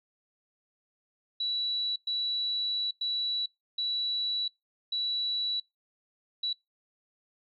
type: tone bursts at uneven times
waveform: sine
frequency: 3933 Hz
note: B7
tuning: 8 cents flat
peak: -28 dBFS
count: 6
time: 1.4-1.96 / 2.07-2.91 / 3.01-3.46 / 3.78-4.48 / 4.92-5.6 / 6.43-6.53 s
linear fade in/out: 5 ms
effects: noise-tail reverb RT60 0.2 s tail -26 dB re dry